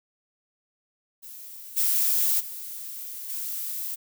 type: noise with level steps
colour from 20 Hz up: violet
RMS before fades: -42 / -23 / -37 / -32 dBFS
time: 1.22-3.96 s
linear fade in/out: 20 ms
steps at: 1.76 / 2.39 / 3.28 s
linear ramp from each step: 20 ms
effects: none